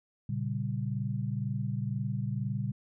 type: chord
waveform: sine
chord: G diminished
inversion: first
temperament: equal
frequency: 116.54 / 138.59 / 196 Hz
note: Bb2 / Db3 / G3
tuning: 0 / 0 / 0 cents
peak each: -33 / -34 / -36 dBFS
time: 0.29-2.72 s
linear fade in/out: 5 ms
effects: none